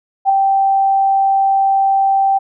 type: tone with ADSR envelope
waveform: sine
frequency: 781 Hz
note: G5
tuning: 7 cents flat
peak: -6 dBFS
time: 0.25-2.39 s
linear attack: 44 ms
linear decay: 5 ms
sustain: -4 dB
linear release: 18 ms
effects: none